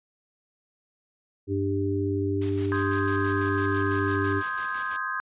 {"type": "harmonic tone", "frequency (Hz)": 98.5, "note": "G2", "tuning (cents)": 9, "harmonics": [1, 3, 4], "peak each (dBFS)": [-28, -28, -28], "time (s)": [1.47, 4.43], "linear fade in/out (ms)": 50}
{"type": "noise with tremolo", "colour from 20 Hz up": "white", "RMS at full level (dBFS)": -39, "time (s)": [2.41, 4.97], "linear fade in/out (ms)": 10, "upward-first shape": "square", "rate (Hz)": 6, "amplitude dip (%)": 50}
{"type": "chord", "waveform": "sine", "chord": "Ab major seventh", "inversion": "first", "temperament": "equal", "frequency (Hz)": [1046.5, 1244.5, 1568, 1661.2], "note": ["C6", "Eb6", "G6", "Ab6"], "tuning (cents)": [0, 0, 0, 0], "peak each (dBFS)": -33, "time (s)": [2.72, 5.2], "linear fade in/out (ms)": 0}
{"effects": ["resampled to 8000 Hz"]}